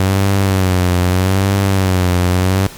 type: tone with vibrato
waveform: sawtooth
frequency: 93.9 Hz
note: F#2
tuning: 26 cents sharp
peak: -7 dBFS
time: 0-2.67 s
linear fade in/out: 0 ms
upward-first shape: sine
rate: 0.8 Hz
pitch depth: 84 cents each way
effects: pink hiss -34 dBFS RMS until 2.77 s + MP3 96 kbps